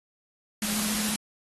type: tone in noise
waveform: sine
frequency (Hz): 211.7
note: G#3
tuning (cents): +33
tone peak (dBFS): -31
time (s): 0.62-1.16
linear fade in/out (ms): 2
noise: white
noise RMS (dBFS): -29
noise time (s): 0.62-1.16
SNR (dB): -5
effects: AAC 32 kbps